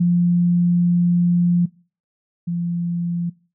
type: tone pair in turn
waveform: sine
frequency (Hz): 174.61 / 172.31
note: F3 / F3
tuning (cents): 0 / -23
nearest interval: unison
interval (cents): 23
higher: first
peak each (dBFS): -13 / -20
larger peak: first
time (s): 0-1.66 / 2.47-3.3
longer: first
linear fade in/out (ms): 10
effects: noise-tail reverb RT60 0.4 s tail -23 dB re dry